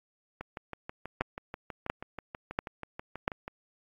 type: two click trains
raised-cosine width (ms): 0.5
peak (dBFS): -23 / -12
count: 20 / 4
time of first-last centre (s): 0.41-3.479 / 1.21-3.279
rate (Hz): 6.19 / 1.45
effects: AAC 64 kbps